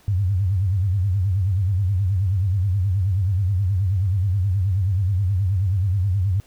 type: tone with vibrato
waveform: sine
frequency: 95.5 Hz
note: G2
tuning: 45 cents flat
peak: -17 dBFS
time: 0.08-6.4 s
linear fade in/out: 0 ms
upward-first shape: sine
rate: 9.4 Hz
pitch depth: 150 cents each way
effects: pink hiss -55 dBFS RMS until 6.46 s